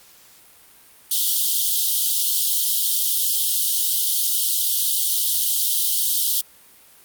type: high-pass noise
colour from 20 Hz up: white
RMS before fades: -20 dBFS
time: 1.11-6.41 s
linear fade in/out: 5 ms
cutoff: 3000 Hz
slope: 96 dB/octave
effects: white hiss -50 dBFS RMS until 7.04 s + Opus 48 kbps